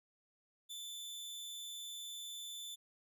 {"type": "tone with amplitude modulation", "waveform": "sawtooth", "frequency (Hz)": 3520, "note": "A7", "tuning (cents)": 0, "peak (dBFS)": -40, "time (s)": [0.69, 2.76], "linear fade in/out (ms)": 20, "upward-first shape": "sine", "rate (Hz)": 296, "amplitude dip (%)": 30, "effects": []}